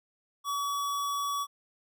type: tone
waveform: square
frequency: 1136 Hz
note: C#6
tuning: 42 cents sharp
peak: -30 dBFS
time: 0.44-1.47 s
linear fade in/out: 50 ms
effects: none